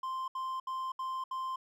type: tone bursts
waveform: triangle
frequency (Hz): 1045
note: C6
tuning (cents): -2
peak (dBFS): -32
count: 5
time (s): 0.03-1.56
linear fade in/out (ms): 5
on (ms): 250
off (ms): 70
effects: none

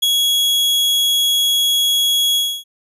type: tone with ADSR envelope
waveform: 40% pulse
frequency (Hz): 3334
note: G#7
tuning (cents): +6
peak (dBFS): -10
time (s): 0.02-2.64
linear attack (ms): 12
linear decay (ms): 16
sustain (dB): -2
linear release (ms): 280
effects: none

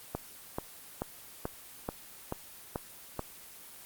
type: click train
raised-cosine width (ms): 1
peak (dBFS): -18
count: 8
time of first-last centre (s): 0.15-3.193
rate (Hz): 2.3
effects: white hiss -50 dBFS RMS until 3.85 s + Opus 24 kbps

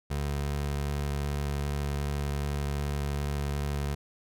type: tone with vibrato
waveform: 25% pulse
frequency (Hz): 71.6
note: D2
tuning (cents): -43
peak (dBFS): -25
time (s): 0.1-3.95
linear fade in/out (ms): 10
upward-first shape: square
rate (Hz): 2.6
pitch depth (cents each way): 8
effects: none

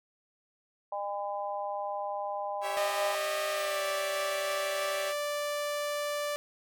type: harmonic tone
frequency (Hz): 202.2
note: G#3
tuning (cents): -46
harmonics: 3 / 4 / 5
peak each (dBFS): -36 / -35 / -39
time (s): 0.92-3.15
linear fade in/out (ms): 5
type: chord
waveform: 10% pulse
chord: C# diminished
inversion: second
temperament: equal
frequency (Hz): 392 / 554.4 / 659.3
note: G4 / C#5 / E5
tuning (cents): 0 / 0 / 0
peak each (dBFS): -32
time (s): 2.61-5.14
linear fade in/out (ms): 50
type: tone with pitch glide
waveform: sawtooth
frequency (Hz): 611 to 586.4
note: D#5 to D5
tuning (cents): -32 to -3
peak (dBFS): -27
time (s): 2.77-6.36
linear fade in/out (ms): 0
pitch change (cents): -71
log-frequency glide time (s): 3.5-3.85
effects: none

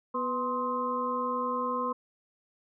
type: tone cluster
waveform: sine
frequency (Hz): 247.3 / 496.4 / 1047 / 1265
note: B3 / B4 / C6 / D#6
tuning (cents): +3 / +9 / +1 / +28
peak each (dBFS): -36 / -34 / -30 / -38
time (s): 0.14-1.93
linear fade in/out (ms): 10
effects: none

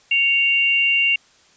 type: tone pair together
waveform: sine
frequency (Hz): 2217 / 2775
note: C#7 / F7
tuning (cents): 0 / -12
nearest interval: major third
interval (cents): 388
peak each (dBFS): -22 / -15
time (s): 0.11-1.16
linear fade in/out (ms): 5
effects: white hiss -54 dBFS RMS until 1.56 s + resampled to 16000 Hz

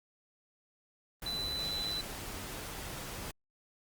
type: tone in noise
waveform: sine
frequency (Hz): 3997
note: B7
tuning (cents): +20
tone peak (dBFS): -34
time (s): 1.26-2.01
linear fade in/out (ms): 2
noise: pink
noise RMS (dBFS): -42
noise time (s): 1.22-3.31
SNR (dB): +5
effects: Opus 32 kbps

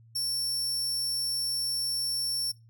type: tone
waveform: sawtooth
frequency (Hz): 5440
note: F8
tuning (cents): -46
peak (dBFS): -25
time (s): 0.15-2.52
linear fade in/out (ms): 10
effects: noise-tail reverb RT60 0.2 s tail -20 dB re dry + added 114 Hz sine -53 dBFS peak until 2.69 s

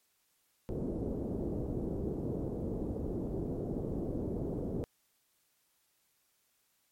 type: low-pass noise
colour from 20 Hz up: white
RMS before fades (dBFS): -36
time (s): 0.69-4.84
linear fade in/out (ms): 0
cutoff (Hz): 430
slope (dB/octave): 24
effects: white hiss -74 dBFS RMS until 6.91 s + MP3 64 kbps

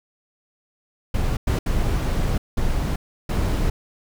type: noise bursts at uneven times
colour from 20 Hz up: brown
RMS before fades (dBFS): -21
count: 5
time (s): 1.14-1.37 / 1.47-1.59 / 1.66-2.38 / 2.57-2.96 / 3.29-3.7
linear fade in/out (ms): 5
effects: none

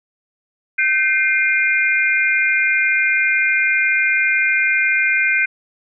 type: tone cluster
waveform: sine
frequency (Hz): 1547 / 2105 / 2419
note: G6 / C7 / D#7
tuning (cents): -23 / +10 / -49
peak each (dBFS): -18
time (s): 0.78-5.46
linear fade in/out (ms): 10
effects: none

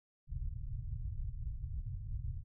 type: low-pass noise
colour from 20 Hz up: pink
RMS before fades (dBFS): -40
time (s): 0.27-2.44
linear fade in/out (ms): 50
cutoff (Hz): 130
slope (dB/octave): 48
effects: none

